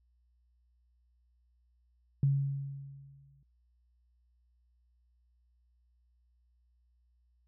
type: tone with exponential decay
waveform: sine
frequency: 138.59 Hz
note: C#3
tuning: in tune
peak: -22 dBFS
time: 2.23-3.43 s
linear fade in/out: 2 ms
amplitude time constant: 260 ms
effects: noise-tail reverb RT60 0.2 s tail -26 dB re dry + added 60 Hz sine -67 dBFS peak until 7.47 s